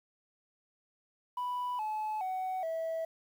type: tone with pitch steps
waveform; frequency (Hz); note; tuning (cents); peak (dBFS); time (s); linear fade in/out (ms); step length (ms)
sine; 987.8 / 859.9 / 748.6 / 651.7; B5 / A5 / F#5 / E5; 0 / -40 / +20 / -20; -30; 1.37-3.05; 5; 420
effects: tanh soft clip ceiling -31 dBFS + 10-bit